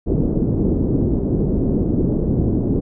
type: low-pass noise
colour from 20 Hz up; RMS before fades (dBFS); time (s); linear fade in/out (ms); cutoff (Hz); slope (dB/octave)
white; -18; 0.06-2.81; 20; 350; 24
effects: none